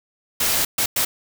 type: noise bursts at uneven times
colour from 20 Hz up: white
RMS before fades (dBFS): -20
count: 3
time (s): 0.4-0.65 / 0.78-0.86 / 0.96-1.05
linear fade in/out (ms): 5
effects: none